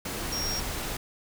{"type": "tone in noise", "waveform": "sine", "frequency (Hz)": 5588, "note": "F8", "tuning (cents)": 0, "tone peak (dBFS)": -30, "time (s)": [0.32, 0.6], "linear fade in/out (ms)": 5, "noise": "pink", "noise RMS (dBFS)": -33, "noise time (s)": [0.05, 0.97], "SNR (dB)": 0, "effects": []}